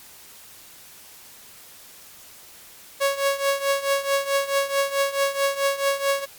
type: tone with tremolo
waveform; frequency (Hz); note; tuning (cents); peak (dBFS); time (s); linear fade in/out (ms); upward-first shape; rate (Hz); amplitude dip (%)
sawtooth; 554.4; C#5; 0; -13; 3-6.26; 20; triangle; 4.6; 85
effects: white hiss -46 dBFS RMS until 6.38 s + MP3 96 kbps